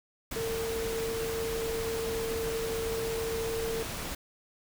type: tone in noise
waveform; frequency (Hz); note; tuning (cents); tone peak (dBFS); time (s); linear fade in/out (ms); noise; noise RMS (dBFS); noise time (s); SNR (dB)
sine; 453.2; A#4; -49; -31; 0.36-3.83; 5; pink; -37; 0.31-4.15; +3
effects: none